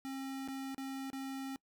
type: tone with dropouts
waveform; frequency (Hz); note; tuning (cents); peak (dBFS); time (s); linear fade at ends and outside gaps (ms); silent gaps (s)
square; 268.8; C4; +47; -40; 0.05-1.56; 0; 0.477-0.485 / 0.746-0.78 / 1.102-1.131
effects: noise-tail reverb RT60 0.1 s tail -24 dB re dry